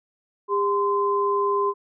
sine tone pair together, 402.7 / 1032 Hz, G4 / C6, +47 / -24 cents, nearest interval octave + major third, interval 1629 cents, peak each -22 dBFS, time 0.48-1.74 s, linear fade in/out 50 ms, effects none

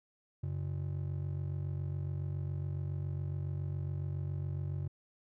triangle ring-modulated tone, 116.54 Hz, A#2, in tune, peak -29 dBFS, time 0.43-4.88 s, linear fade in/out 5 ms, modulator 23.6 Hz, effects none

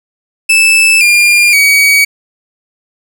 40% pulse tone with pitch steps, 2631 / 2406 / 2260 Hz, E7 / D7 / C#7, -4 / +41 / +33 cents, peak -4 dBFS, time 0.49-2.05 s, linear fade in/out 10 ms, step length 520 ms, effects none

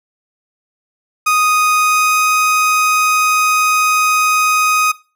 30% pulse tone with pitch glide, 1244.5 to 1251.7 Hz, D#6 to D#6, 0 to +10 cents, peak -8 dBFS, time 1.26-4.92 s, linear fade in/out 10 ms, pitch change +10 cents, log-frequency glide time 1.75-2.27 s, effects noise-tail reverb RT60 0.3 s tail -18 dB re dry

